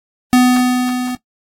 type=tone with level ramp; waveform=square; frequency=250 Hz; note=B3; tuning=21 cents sharp; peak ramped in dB=-7 to -20 dBFS; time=0.33-1.15 s; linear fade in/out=0 ms; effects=noise-tail reverb RT60 0.1 s tail -18 dB re dry + AAC 48 kbps